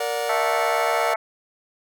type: chord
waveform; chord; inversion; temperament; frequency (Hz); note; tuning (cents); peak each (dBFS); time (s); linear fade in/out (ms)
40% pulse; Bb augmented; none; just; 466.2 / 582.7 / 728.4; Bb4 / D5 / F#5; 0 / -14 / -27; -27; 0-1.14; 5
type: harmonic tone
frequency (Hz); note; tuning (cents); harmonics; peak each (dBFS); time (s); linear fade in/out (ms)
220; A3; 0; 3 / 4 / 5 / 6 / 7 / 8 / 9 / 10; -25 / -27 / -34 / -27 / -37 / -39 / -35 / -31; 0.29-1.16; 5
effects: none